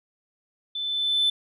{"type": "tone with level ramp", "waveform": "sine", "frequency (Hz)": 3520, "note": "A7", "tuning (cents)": 0, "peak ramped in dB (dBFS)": [-28, -16], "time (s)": [0.75, 1.3], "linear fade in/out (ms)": 5, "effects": ["tanh soft clip ceiling -16 dBFS"]}